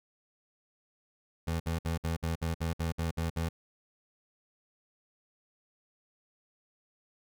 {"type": "tone bursts", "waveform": "25% pulse", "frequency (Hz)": 82.41, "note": "E2", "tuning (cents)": 0, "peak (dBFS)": -26, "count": 11, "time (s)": [1.47, 3.49], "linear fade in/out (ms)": 10, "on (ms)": 130, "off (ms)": 59, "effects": []}